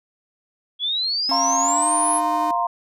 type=exponential sweep; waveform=sine; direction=up; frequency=3322 to 11260 Hz; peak=-20 dBFS; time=0.79-2.21 s; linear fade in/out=50 ms
type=tone with pitch glide; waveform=45% pulse; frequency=271.3 to 306.3 Hz; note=C#4 to D#4; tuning=-37 to -27 cents; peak=-28 dBFS; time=1.29-2.51 s; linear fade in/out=2 ms; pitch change=+210 cents; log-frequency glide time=1.61-1.89 s
type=chord; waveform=sine; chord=F suspended fourth; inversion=none; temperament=just; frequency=698.5 / 931.3 / 1047.7 Hz; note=F5 / Bb5 / C6; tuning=0 / -2 / +2 cents; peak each=-23 dBFS; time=1.31-2.67 s; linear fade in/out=5 ms
effects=none